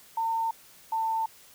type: tone pair in turn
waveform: sine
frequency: 906 / 894.6 Hz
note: A#5 / A5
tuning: -50 / +28 cents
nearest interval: unison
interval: 22 cents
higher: first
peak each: -25 dBFS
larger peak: neither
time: 0.17-0.51 / 0.92-1.26 s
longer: neither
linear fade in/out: 5 ms
effects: white hiss -54 dBFS RMS until 1.54 s